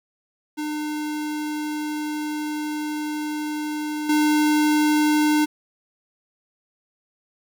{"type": "tone with level steps", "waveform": "square", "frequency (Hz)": 302, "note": "D4", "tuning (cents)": 48, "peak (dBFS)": [-26, -17], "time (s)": [0.57, 5.46], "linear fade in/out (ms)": 20, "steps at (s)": 4.09, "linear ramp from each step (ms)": 5, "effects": ["9-bit"]}